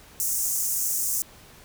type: high-pass noise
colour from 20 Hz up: pink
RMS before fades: -26 dBFS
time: 0.2-1.22 s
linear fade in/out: 0 ms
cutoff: 6100 Hz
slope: 48 dB/octave
effects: pink hiss -50 dBFS RMS until 1.64 s